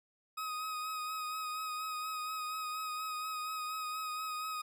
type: tone with vibrato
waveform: 40% pulse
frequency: 1258 Hz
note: D#6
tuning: 19 cents sharp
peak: -36 dBFS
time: 0.37-4.62 s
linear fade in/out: 10 ms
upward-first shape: sine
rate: 4.2 Hz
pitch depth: 26 cents each way
effects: none